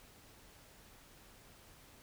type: silence
effects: pink hiss -60 dBFS RMS until 2.02 s